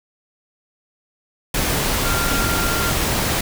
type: tone in noise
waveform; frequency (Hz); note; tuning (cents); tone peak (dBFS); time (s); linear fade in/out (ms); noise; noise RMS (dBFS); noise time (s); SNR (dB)
sine; 1388; F6; -11; -24; 2.05-2.91; 5; pink; -20; 1.54-3.41; -7
effects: none